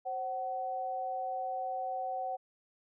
sine tone pair together, 529 / 752.5 Hz, C5 / F#5, +19 / +29 cents, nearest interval tritone, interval 610 cents, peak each -40 / -34 dBFS, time 0.05-2.37 s, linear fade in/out 20 ms, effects none

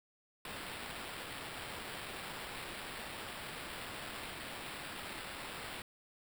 blue noise with sample-and-hold, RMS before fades -45 dBFS, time 0.45-5.82 s, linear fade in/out 2 ms, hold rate 6300 Hz, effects none

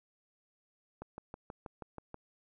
click train, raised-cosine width 1 ms, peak -29 dBFS, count 8, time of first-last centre 1.02-2.144 s, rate 6.23 Hz, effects none

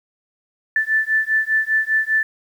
sine beating tone pair, 1757 / 1762 Hz, A6 / A6, -3 / +2 cents, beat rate 5 Hz, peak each -19 dBFS, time 0.76-2.23 s, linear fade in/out 2 ms, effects 8-bit

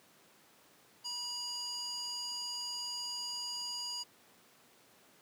square tone with band-pass filter, 968 Hz, B5, 35 cents flat, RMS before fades -40 dBFS, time 1.04-4.04 s, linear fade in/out 20 ms, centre 5300 Hz, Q 4.1, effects pink hiss -63 dBFS RMS until 5.21 s + high-pass 200 Hz 12 dB/octave

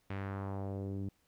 sawtooth tone with low-pass filter sweep, 98 Hz, G2, in tune, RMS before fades -39 dBFS, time 0.1-1.09 s, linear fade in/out 5 ms, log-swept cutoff 2400 to 260 Hz, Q 1.7, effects pink hiss -74 dBFS RMS until 1.27 s

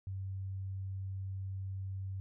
sine tone, 96 Hz, G2, 36 cents flat, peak -37 dBFS, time 0.07-2.2 s, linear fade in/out 0 ms, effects none

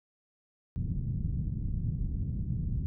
white low-pass noise, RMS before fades -32 dBFS, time 0.76-2.86 s, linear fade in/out 0 ms, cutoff 160 Hz, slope 24 dB/octave, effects none

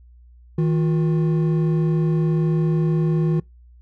triangle tone pair together, 158.81 / 356.8 Hz, D#3 / F4, +36 / +37 cents, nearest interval octave + major second, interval 1401 cents, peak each -15 / -23 dBFS, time 0.58-3.4 s, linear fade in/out 5 ms, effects noise-tail reverb RT60 0.2 s tail -26 dB re dry + added 60 Hz sine -45 dBFS peak until 3.81 s

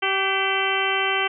harmonic tone with a mistuned harmonic, 386.6 Hz, G4, 24 cents flat, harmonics 1 / 2 / 3 / 4 / 5 / 6 / 7 / 8, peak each -28 / -28 / -28 / -28 / -28 / -28 / -28 / -28 dBFS, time 0.02-1.28 s, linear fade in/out 10 ms, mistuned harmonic 5, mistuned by +63 cents, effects none

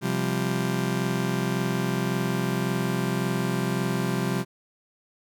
30% pulse chord, C suspended fourth, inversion none, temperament just, 130.81 / 174.42 / 196.22 Hz, C3 / F3 / G3, 0 / -2 / +2 cents, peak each -26 dBFS, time 0.01-4.45 s, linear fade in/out 50 ms, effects none

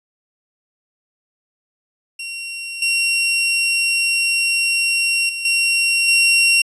sawtooth tone with level steps, 2744 Hz, F7, 31 cents flat, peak -23 / -12 / -20 / -11 / -8 dBFS, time 2.19-6.62 s, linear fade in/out 5 ms, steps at 2.82 / 5.29 / 5.45 / 6.08 s, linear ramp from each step 2 ms, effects resampled to 24000 Hz

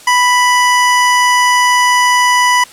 25% pulse tone, 987.8 Hz, B5, in tune, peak -4 dBFS, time 0.07-2.64 s, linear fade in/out 5 ms, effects white hiss -37 dBFS RMS until 2.72 s + low-pass 10000 Hz 12 dB/octave

